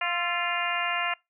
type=harmonic tone with a mistuned harmonic; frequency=349.2 Hz; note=F4; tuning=in tune; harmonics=2 / 3 / 4 / 5 / 6 / 7 / 8; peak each=-33 / -33 / -33 / -33 / -33 / -33 / -33 dBFS; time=0.01-1.14 s; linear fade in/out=5 ms; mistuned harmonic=4; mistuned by=-45 cents; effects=noise-tail reverb RT60 0.2 s tail -24 dB re dry